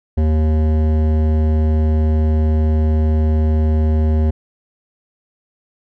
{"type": "tone with hard clipping", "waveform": "sine", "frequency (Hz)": 77.78, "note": "D#2", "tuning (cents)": 0, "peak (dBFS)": -14, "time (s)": [0.17, 4.31], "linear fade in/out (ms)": 10, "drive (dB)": 14, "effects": []}